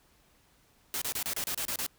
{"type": "noise bursts", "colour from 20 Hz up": "white", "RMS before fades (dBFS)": -33, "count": 9, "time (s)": [0.94, 1.864], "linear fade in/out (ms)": 0, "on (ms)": 76, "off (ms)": 30, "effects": ["pink hiss -65 dBFS RMS until 1.98 s"]}